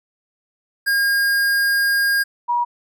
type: tone pair in turn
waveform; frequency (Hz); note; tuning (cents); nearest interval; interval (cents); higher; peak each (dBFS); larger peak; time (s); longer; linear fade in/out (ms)
square / sine; 1620 / 960.4; G#6 / B5; -43 / -49; major sixth; 906; first; -16; neither; 0.86-2.24 / 2.48-2.65; first; 20
effects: none